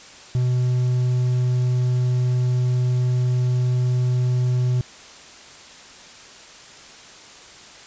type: tone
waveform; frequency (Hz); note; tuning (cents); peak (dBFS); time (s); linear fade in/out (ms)
triangle; 125; B2; +21; -15; 0.35-4.81; 0
effects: white hiss -43 dBFS RMS until 7.86 s + resampled to 16000 Hz